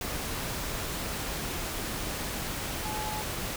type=tone in noise; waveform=sine; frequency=854 Hz; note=G#5; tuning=48 cents sharp; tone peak=-35 dBFS; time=2.85-3.22 s; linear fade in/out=2 ms; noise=pink; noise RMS=-34 dBFS; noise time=0.01-3.56 s; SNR=-4 dB; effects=none